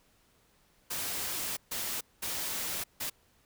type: noise bursts at uneven times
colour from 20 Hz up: white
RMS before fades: -35 dBFS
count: 4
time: 0.9-1.57 / 1.71-2.01 / 2.22-2.84 / 3-3.1 s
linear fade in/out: 10 ms
effects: pink hiss -67 dBFS RMS until 3.45 s